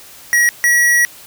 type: tone pair in turn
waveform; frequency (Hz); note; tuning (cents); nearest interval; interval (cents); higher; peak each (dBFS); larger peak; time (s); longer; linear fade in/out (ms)
square; 1908 / 1921.3; A#6 / B6; +40 / -48; unison; 12; second; -10; neither; 0.33-0.49 / 0.64-1.05; second; 0
effects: white hiss -39 dBFS RMS until 1.26 s